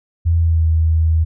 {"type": "tone with pitch glide", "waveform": "sine", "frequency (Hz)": [83.6, 80.47], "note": ["E2", "E2"], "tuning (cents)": [25, -41], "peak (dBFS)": -11, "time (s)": [0.25, 1.25], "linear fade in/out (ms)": 20, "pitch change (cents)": -66, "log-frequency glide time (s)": [0.37, 0.66], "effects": []}